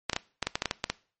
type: clicks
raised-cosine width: 0.2 ms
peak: -9 dBFS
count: 11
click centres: 0.097 / 0.132 / 0.164 / 0.427 / 0.47 / 0.555 / 0.621 / 0.657 / 0.711 / 0.841 / 0.9 s
effects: noise-tail reverb RT60 0.4 s tail -21 dB re dry + MP3 32 kbps